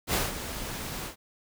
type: noise with ADSR envelope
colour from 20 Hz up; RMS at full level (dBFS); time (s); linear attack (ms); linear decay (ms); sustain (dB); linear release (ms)
pink; -25; 0.07-1.16; 67; 180; -11; 110
effects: none